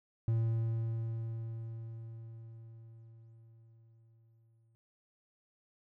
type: tone with exponential decay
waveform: triangle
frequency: 113.7 Hz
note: A#2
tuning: 43 cents flat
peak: -25 dBFS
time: 0.28-4.75 s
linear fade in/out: 0 ms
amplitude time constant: 970 ms
effects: none